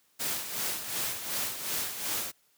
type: noise with tremolo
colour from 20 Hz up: white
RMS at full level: -31 dBFS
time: 0.19-2.32 s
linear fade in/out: 20 ms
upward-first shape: sine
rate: 2.7 Hz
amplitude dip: 60%
effects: white hiss -68 dBFS RMS until 2.57 s + high-pass 80 Hz 12 dB/octave